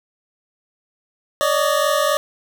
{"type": "tone pair together", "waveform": "25% pulse", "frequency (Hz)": [568, 611.7], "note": ["C#5", "D#5"], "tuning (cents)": [42, -30], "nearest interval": "minor second", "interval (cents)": 128, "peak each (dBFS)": -15, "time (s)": [1.41, 2.17], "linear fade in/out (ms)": 0, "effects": []}